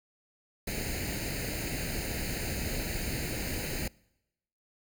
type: noise with comb filter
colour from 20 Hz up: pink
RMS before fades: -34 dBFS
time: 0.67-3.88 s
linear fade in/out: 5 ms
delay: 0.44 ms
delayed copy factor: +0.8
effects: noise-tail reverb RT60 0.9 s tail -25 dB re dry